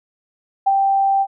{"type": "tone with ADSR envelope", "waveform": "sine", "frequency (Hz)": 784, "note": "G5", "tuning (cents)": 0, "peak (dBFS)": -10, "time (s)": [0.66, 1.27], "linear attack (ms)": 14, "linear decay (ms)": 32, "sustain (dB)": -3, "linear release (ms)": 57, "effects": []}